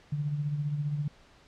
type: tone with tremolo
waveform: sine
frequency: 146.83 Hz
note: D3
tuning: in tune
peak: -26 dBFS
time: 0.12-1.08 s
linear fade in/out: 5 ms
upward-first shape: sine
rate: 15 Hz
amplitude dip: 50%
effects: pink hiss -58 dBFS RMS until 1.47 s + low-pass 5000 Hz 12 dB/octave